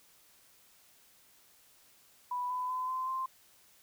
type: tone with pitch steps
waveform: sine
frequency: 987.8 / 1002.2 / 1016.7 / 1031.5 / 1046.5 Hz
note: B5 / B5 / B5 / C6 / C6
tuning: 0 / +25 / +50 / -25 / 0 cents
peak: -32 dBFS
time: 2.31-3.26 s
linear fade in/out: 5 ms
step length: 190 ms
effects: white hiss -63 dBFS RMS until 3.82 s